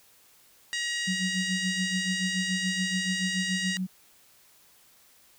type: harmonic tone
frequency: 951 Hz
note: A#5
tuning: 34 cents sharp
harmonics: 2 / 3 / 4 / 5 / 6 / 7 / 8 / 9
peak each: -31 / -35 / -37 / -39 / -41 / -42 / -43 / -44 dBFS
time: 0.73-3.77 s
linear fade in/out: 0 ms
type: tone with tremolo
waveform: sine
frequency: 185.7 Hz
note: F#3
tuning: 7 cents sharp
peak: -26 dBFS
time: 1.07-3.87 s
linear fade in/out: 10 ms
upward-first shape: sine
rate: 7 Hz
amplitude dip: 85%
effects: white hiss -59 dBFS RMS until 5.38 s